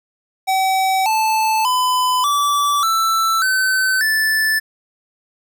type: tone with pitch steps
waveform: square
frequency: 763 / 876.5 / 1006.8 / 1156.5 / 1328.5 / 1526 / 1752.9 Hz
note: G5 / A5 / B5 / D6 / E6 / G6 / A6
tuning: -47 / -7 / +33 / -27 / +13 / -47 / -7 cents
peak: -15 dBFS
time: 0.47-4.6 s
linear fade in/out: 20 ms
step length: 590 ms
effects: 9-bit